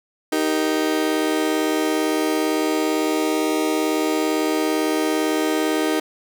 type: chord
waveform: 35% pulse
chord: Eb major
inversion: none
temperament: just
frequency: 311.1 / 388.9 / 466.7 Hz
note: Eb4 / G4 / Bb4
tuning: 0 / -14 / +2 cents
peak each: -19 / -23 / -24 dBFS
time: 0.32-6 s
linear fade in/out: 5 ms
effects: none